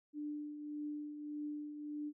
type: tone with tremolo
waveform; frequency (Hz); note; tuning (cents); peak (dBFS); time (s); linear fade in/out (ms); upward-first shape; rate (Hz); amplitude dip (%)
sine; 296.9; D4; +19; -38; 0.13-2.13; 50; triangle; 1.7; 55
effects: none